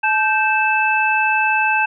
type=tone cluster; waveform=sine; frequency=864 / 1561 / 2630 Hz; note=A5 / G6 / E7; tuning=-32 / -8 / -5 cents; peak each=-18 / -19 / -18 dBFS; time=0.03-1.86 s; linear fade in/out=10 ms; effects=none